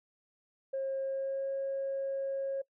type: tone with pitch glide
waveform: sine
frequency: 538 to 544.3 Hz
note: C5 to C#5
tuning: +48 to -32 cents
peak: -30 dBFS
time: 0.73-2.62 s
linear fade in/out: 10 ms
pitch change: +20 cents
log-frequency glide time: 1.02-1.51 s
effects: noise-tail reverb RT60 0.1 s tail -24 dB re dry + tanh soft clip ceiling -28 dBFS